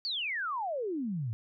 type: exponential sweep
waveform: sine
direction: down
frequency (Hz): 4658 to 103.9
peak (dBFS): -31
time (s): 0.05-1.33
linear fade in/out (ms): 0
effects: none